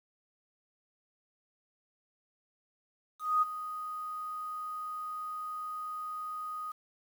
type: tone with ADSR envelope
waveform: sine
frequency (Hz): 1244.5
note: D#6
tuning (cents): 0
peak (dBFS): -22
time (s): 3.19-6.72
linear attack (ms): 230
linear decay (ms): 19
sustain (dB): -14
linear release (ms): 7
effects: 9-bit